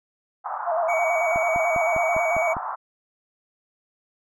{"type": "band-pass noise", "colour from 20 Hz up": "pink", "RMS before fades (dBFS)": -30, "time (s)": [0.44, 2.76], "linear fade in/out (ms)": 20, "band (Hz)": [730, 1300], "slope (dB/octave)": 48}
{"type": "tone with vibrato", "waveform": "sine", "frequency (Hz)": 670, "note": "E5", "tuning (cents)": 28, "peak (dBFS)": -21, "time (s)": [0.66, 2.55], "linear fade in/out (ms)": 20, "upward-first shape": "square", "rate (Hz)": 9.1, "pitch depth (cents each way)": 66}
{"type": "tone", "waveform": "triangle", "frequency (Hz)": 2259, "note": "C#7", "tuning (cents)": 32, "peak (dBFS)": -24, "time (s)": [0.88, 2.54], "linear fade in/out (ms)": 20}
{"type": "click train", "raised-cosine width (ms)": 3, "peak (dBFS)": -21, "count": 7, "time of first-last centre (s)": [1.36, 2.567], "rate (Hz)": 4.97}
{"effects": []}